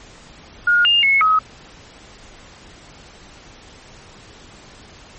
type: tone with pitch steps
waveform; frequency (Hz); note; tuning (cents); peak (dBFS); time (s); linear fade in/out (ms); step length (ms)
sine; 1429 / 2816 / 2188 / 1272; F6 / F7 / C#7 / D#6; +39 / +14 / -23 / +38; -11; 0.67-1.39; 5; 180
effects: pink hiss -43 dBFS RMS until 5.18 s + MP3 32 kbps

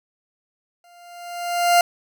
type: tone with exponential growth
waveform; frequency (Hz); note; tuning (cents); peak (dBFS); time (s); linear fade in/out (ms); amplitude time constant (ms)
40% pulse; 698.5; F5; 0; -10; 0.84-1.81; 2; 210
effects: none

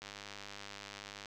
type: click train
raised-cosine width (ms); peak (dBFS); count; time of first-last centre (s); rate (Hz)
0.2; -28; 126; 0.02-1.258; 101
effects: none

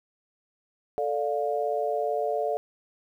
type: chord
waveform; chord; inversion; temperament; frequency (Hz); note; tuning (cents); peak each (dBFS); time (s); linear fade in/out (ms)
sine; D minor; second; just; 440.5 / 587.3 / 704.8; A4 / D5 / F5; +2 / 0 / +16; -29; 0.98-2.57; 0
effects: 10-bit

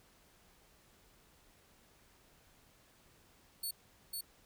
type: tone with echo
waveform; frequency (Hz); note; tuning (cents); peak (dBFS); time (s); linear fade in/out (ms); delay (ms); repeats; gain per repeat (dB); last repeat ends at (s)
5% pulse; 4433; C#8; -1; -30; 3.63-3.71; 5; 500; 1; -2; 4.21
effects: pink hiss -66 dBFS RMS until 4.45 s

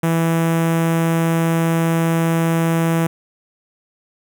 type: tone with notch filter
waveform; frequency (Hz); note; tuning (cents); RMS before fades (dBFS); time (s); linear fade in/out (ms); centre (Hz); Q
sawtooth; 165; E3; +2; -17; 0.03-3.07; 5; 4400; 0.9
effects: none

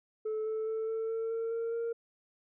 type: tone with pitch steps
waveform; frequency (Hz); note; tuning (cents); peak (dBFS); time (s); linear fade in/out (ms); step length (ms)
sine; 434.4 / 438.4 / 442.5 / 446.6 / 450.8 / 454.9 / 459.2 / 463.4; A4 / A4 / A4 / A4 / A4 / A#4 / A#4 / A#4; -22 / -6 / +10 / +26 / +42 / -42 / -26 / -10; -29; 0.25-1.93; 10; 210
effects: tanh soft clip ceiling -30 dBFS

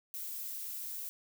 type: noise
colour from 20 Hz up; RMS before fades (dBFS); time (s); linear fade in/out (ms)
violet; -41; 0.14-1.09; 0
effects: none

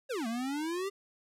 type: exponential two-way sweep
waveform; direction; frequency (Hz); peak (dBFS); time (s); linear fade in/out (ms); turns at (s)
square; down then up; 569 to 220.8 to 404.6; -33; 0.09-0.9; 20; 0.27
effects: low-pass 12000 Hz 12 dB/octave

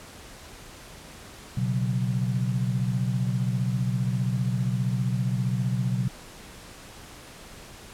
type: chord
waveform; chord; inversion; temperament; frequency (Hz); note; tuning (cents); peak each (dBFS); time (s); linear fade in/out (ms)
sine; B suspended second; none; equal; 123.47 / 138.59 / 185; B2 / C#3 / F#3; 0 / 0 / 0; -25 / -30 / -29; 1.57-6.08; 5
effects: pink hiss -45 dBFS RMS until 7.93 s + low-pass 11000 Hz 12 dB/octave

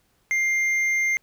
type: tone with hard clipping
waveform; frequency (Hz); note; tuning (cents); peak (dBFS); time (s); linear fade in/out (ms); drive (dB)
triangle; 2100; C7; +6; -21; 0.31-1.17; 0; 8
effects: pink hiss -66 dBFS RMS until 1.22 s

